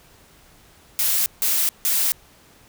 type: noise bursts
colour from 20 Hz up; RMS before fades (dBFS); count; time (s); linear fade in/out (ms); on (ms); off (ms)
blue; -20; 3; 0.99-2.12; 0; 270; 160
effects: pink hiss -52 dBFS RMS until 2.68 s